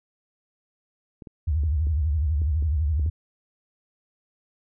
clicks, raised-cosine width 3 ms, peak -28 dBFS, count 8, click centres 1.222 / 1.272 / 1.636 / 1.87 / 2.418 / 2.625 / 2.996 / 3.062 s
sine tone with vibrato, 75.7 Hz, D#2, 47 cents flat, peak -20 dBFS, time 1.47-3.1 s, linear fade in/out 10 ms, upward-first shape sine, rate 12 Hz, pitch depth 180 cents each way
effects none

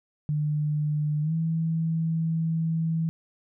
sine tone with pitch glide, 150 to 162.63 Hz, D3 to E3, +37 to -23 cents, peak -23 dBFS, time 0.29-3.09 s, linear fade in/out 0 ms, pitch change +140 cents, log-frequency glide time 1.22-1.33 s, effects none

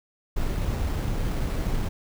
brown noise with sample-and-hold, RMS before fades -26 dBFS, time 0.36-1.89 s, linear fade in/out 10 ms, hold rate 6300 Hz, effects none

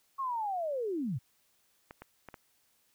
sine linear sweep, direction down, 1108.7 to 103.83 Hz, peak -31 dBFS, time 0.18-1.19 s, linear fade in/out 20 ms
clicks, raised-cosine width 0.5 ms, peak -30 dBFS, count 4, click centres 1.909 / 2.02 / 2.287 / 2.342 s
effects white hiss -71 dBFS RMS until 2.94 s

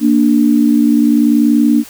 sine tone pair together, 233.1 / 293.7 Hz, A#3 / D4, 0 / 0 cents, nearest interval major third, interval 400 cents, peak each -10 dBFS, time 0-1.84 s, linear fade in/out 50 ms, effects white hiss -36 dBFS RMS until 1.89 s

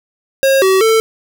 square tone with pitch steps, 540 / 380.5 / 445.3 Hz, C#5 / F#4 / A4, -45 / +48 / +21 cents, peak -9 dBFS, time 0.43-1 s, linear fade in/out 0 ms, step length 190 ms, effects none

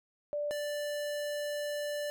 sine / square tone pair in turn, 587.3 / 587.3 Hz, D5 / D5, 0 / 0 cents, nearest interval unison, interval 0 cents, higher neither, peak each -31 / -34 dBFS, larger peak first, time 0.33-0.51 / 0.51-2.1 s, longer second, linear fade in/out 0 ms, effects none

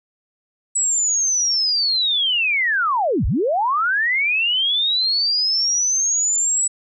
sine linear two-way sweep, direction down then up, 7902 to 36.41 to 7902 Hz, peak -16 dBFS, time 0.75-6.68 s, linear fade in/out 10 ms, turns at 3.26 s, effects none

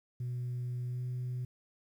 sine tone with pitch glide, 123.47 to 125.19 Hz, B2 to B2, 0 to +24 cents, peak -32 dBFS, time 0.2-1.45 s, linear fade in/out 5 ms, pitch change +24 cents, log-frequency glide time 0.86-1.03 s, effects tanh soft clip ceiling -32 dBFS + 11-bit

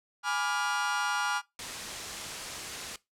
40% pulse chord, G# diminished seventh, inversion none, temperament equal with one note detuned, 830.6 / 987.8 / 1174.7 / 1410.7 Hz, G#5 / B5 / D6 / F6, 0 / 0 / 0 / +17 cents, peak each -33 / -35 / -35 / -30 dBFS, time 0.23-1.42 s, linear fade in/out 50 ms
white noise, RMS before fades -37 dBFS, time 1.59-2.96 s, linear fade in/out 2 ms
effects noise-tail reverb RT60 0.2 s tail -20 dB re dry + low-pass 8000 Hz 12 dB/octave

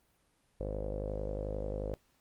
sawtooth tone with low-pass filter, 51.3 Hz, G#1, 21 cents flat, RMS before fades -37 dBFS, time 0.6-1.94 s, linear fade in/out 0 ms, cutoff 530 Hz, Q 8.6, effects pink hiss -72 dBFS RMS until 2.2 s + Opus 32 kbps

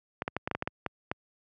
clicks, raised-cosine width 0.5 ms, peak -15 dBFS, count 10, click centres 0.221 / 0.279 / 0.366 / 0.475 / 0.513 / 0.55 / 0.624 / 0.675 / 0.863 / 1.115 s, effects high-pass 80 Hz 12 dB/octave

